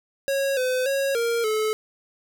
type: tone with pitch steps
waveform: square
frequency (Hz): 549 / 509 / 549 / 466.2 / 432.5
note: C#5 / C5 / C#5 / A#4 / A4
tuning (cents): -17 / -48 / -17 / 0 / -30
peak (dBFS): -22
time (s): 0.28-1.73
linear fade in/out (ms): 0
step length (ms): 290
effects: none